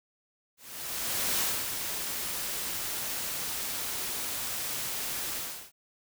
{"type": "noise with ADSR envelope", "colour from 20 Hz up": "white", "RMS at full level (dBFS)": -28, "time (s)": [0.57, 5.72], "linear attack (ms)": 820, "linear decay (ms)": 250, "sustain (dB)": -6, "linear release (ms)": 360, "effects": []}